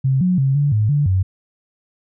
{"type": "tone with pitch steps", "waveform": "sine", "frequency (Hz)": [133.2, 181.9, 135.2, 144.1, 106.8, 145.5, 94.1], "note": ["C3", "F#3", "C#3", "D3", "G#2", "D3", "F#2"], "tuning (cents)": [31, -29, -43, -33, 49, -16, 30], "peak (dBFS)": -13, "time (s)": [0.04, 1.23], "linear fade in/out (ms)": 10, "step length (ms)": 170, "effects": []}